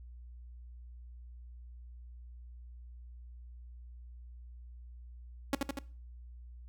sawtooth tone with echo, 277.2 Hz, C#4, in tune, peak -23 dBFS, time 5.53-5.55 s, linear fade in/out 2 ms, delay 80 ms, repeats 3, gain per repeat -3 dB, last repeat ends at 5.79 s, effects noise-tail reverb RT60 0.4 s tail -20 dB re dry + added 60 Hz sine -47 dBFS peak until 6.68 s

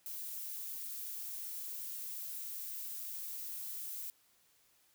violet noise, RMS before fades -43 dBFS, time 0.06-4.1 s, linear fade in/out 0 ms, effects white hiss -70 dBFS RMS until 4.94 s

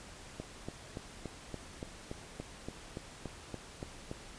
click train, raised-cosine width 2 ms, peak -26 dBFS, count 14, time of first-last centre 0.4-4.114 s, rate 3.5 Hz, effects pink hiss -51 dBFS RMS until 4.38 s + resampled to 22050 Hz

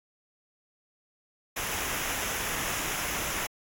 pink noise with comb filter, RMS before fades -32 dBFS, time 1.56-3.47 s, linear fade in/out 10 ms, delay 0.23 ms, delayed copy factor -0.6, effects AAC 64 kbps

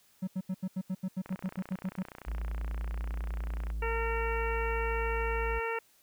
triangle tone bursts, 187.1 Hz, F#3, 20 cents sharp, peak -28 dBFS, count 14, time 0.22-2.03 s, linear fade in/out 10 ms, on 55 ms, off 80 ms
click train, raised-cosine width 0.5 ms, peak -29 dBFS, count 75, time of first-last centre 1.26-3.702 s, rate 30.3 Hz
triangle tone, 55 Hz, A1, in tune, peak -30 dBFS, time 2.26-5.6 s, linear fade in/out 20 ms
harmonic tone, 456.8 Hz, A#4, 35 cents flat, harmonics 1 / 2 / 3 / 4 / 5 / 6, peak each -34 / -37 / -39 / -40 / -41 / -42 dBFS, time 3.82-5.79 s, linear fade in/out 5 ms
effects white hiss -65 dBFS RMS until 6.02 s

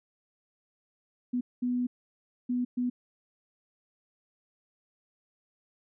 sine tone bursts at uneven times, 246.9 Hz, B3, in tune, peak -26 dBFS, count 4, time 1.33-1.41 / 1.62-1.87 / 2.49-2.65 / 2.77-2.9 s, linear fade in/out 10 ms, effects none

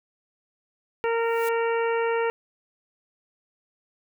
harmonic tone, 460.9 Hz, A#4, 20 cents flat, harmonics 1 / 2 / 3 / 4 / 5 / 6, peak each -23 / -29 / -33 / -35 / -37 / -39 dBFS, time 1.04-2.3 s, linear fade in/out 0 ms
blue noise with exponential growth, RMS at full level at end -35 dBFS, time 1.15-1.49 s, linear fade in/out 5 ms, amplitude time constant 72 ms
effects none

